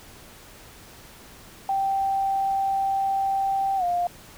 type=tone with pitch glide; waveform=sine; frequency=781 to 703.9 Hz; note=G5 to F5; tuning=-7 to +13 cents; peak=-21 dBFS; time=1.69-4.07 s; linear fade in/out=2 ms; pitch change=-180 cents; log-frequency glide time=3.77-3.84 s; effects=pink hiss -47 dBFS RMS until 4.37 s